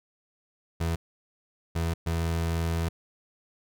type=tone bursts at uneven times; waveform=30% pulse; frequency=83 Hz; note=E2; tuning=12 cents sharp; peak=-23 dBFS; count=3; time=0.8-0.96 / 1.75-1.94 / 2.06-2.89 s; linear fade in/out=10 ms; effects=none